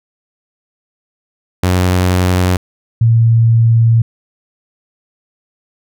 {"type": "tone pair in turn", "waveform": ["sawtooth", "sine"], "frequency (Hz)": [91.1, 114.78], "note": ["F#2", "A#2"], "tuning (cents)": [-26, -26], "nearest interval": "major third", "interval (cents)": 400, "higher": "second", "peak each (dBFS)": -6, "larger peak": "neither", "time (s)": [[1.63, 2.57], [3.01, 4.02]], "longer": "second", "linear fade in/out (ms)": 5, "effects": []}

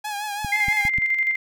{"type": "tone with vibrato", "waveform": "sawtooth", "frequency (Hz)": 830.6, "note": "G#5", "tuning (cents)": 0, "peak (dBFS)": -23, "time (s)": [0.04, 0.89], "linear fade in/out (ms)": 10, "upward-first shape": "triangle", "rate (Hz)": 6, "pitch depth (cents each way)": 61}
{"type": "clicks", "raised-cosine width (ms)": 5, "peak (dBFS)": -18, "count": 4, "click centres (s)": [0.447, 0.684, 0.852, 0.985]}
{"type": "tone with tremolo", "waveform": "sine", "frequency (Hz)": 2093, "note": "C7", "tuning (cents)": 0, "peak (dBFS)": -17, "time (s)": [0.52, 1.36], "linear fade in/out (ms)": 5, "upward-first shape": "square", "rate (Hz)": 12, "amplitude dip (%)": 45}
{"effects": []}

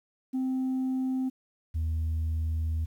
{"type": "tone pair in turn", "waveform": "sine", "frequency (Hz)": [260, 80.12], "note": ["C4", "E2"], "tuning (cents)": [-11, -49], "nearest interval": "octave + minor sixth", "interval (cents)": 2038, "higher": "first", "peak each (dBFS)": -24, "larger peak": "neither", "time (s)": [[0.33, 1.3], [1.74, 2.86]], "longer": "second", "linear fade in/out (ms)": 20, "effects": ["tanh soft clip ceiling -25 dBFS", "10-bit"]}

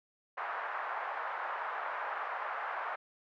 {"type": "band-pass noise", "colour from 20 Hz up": "white", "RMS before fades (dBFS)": -38, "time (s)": [0.37, 2.96], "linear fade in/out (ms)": 10, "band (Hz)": [660, 1500], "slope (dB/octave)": 24, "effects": []}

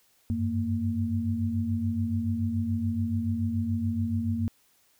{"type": "tone cluster", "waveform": "sine", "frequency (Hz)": [93.4, 100.4, 230.7], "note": ["F#2", "G2", "A#3"], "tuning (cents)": [17, 42, -18], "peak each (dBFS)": [-30, -32, -28], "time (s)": [0.3, 4.48], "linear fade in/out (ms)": 0, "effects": ["white hiss -65 dBFS RMS until 4.99 s"]}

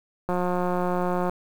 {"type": "click train", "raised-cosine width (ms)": 1, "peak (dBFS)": -13, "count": 181, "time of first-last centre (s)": [0.29, 1.296], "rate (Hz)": 179, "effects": ["7-bit"]}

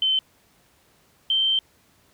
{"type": "tone pair in turn", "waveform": "sine", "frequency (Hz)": [3076, 3123], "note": ["G7", "G7"], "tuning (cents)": [-33, -7], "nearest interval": "unison", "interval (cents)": 26, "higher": "second", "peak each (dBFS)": -18, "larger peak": "neither", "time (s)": [[0.02, 0.19], [1.3, 1.59]], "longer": "second", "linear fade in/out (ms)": 2, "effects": ["pink hiss -60 dBFS RMS until 2.13 s", "high-pass 60 Hz 12 dB/octave"]}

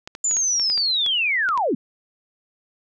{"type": "clicks", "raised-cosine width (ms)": 0.2, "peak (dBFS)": -16, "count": 10, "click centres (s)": [0.075, 0.151, 0.312, 0.368, 0.597, 0.7, 0.777, 1.063, 1.489, 1.576]}
{"type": "linear sweep", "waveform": "sine", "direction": "down", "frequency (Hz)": [7190, 196], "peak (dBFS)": -18, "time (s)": [0.24, 1.75], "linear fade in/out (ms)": 5}
{"effects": []}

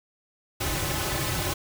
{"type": "noise with comb filter", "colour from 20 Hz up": "pink", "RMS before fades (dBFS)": -28, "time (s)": [0.6, 1.54], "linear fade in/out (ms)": 10, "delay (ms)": 4.3, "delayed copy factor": -0.95, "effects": []}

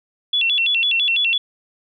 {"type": "tone with vibrato", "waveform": "sine", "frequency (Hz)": 3044, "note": "F#7", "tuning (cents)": 48, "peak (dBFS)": -15, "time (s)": [0.33, 1.38], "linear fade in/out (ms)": 5, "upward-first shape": "square", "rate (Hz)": 6, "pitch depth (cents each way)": 200, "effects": []}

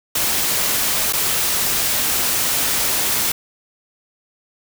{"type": "noise with dropouts", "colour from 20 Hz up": "white", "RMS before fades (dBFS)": -19, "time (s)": [0.15, 3.32], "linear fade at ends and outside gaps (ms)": 5, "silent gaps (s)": [1.126, 1.133], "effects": []}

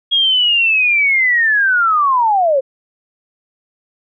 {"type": "linear sweep", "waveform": "sine", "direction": "down", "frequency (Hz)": [3298, 511], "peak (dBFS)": -10, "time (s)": [0.11, 2.61], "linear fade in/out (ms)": 20, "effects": []}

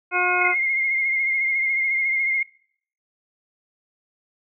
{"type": "harmonic tone", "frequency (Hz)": 359.3, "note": "F4", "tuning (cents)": 49, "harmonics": [1, 2, 3, 4, 6, 7], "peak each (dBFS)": [-28, -26, -27, -23, -24, -25], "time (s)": [0.11, 0.55], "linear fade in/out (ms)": 50}
{"type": "tone with vibrato", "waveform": "sine", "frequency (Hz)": 2131, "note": "C7", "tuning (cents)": 31, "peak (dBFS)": -19, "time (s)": [0.41, 2.43], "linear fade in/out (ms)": 5, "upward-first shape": "sine", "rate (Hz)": 14, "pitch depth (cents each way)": 36}
{"effects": ["noise-tail reverb RT60 0.6 s tail -24 dB re dry"]}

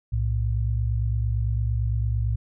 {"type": "tone pair together", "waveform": "sine", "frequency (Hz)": [62.5, 111.36], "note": ["B1", "A2"], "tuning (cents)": [21, 21], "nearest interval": "minor seventh", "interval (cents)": 1000, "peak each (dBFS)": -24, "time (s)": [0.12, 2.36], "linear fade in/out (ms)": 10, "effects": []}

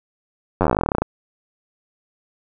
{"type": "slowing click train", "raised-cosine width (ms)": 1, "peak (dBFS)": -3, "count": 21, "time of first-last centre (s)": [0.61, 1.02], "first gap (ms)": 10, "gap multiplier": 1.07, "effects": []}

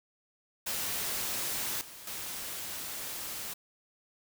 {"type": "noise with level steps", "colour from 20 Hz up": "white", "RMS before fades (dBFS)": [-34, -48, -39], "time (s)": [0.66, 3.54], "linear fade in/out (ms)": 10, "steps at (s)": [1.81, 2.07], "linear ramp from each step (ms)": 2, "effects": []}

